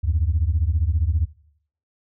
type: beating tone pair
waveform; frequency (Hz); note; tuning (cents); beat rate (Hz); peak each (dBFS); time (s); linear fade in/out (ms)
sine; 73.42 / 88.42; D2 / F2; 0 / +22; 15; -19 / -20; 0.03-1.26; 20
effects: noise-tail reverb RT60 0.6 s tail -18 dB re dry + tanh soft clip ceiling -11 dBFS